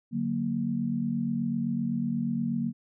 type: chord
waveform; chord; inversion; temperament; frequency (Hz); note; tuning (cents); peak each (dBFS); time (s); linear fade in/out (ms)
sine; D augmented; none; equal with one note detuned; 145.9 / 185 / 233.1; D3 / F#3 / A#3; -11 / 0 / 0; -34 / -32 / -28; 0.11-2.73; 50
effects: none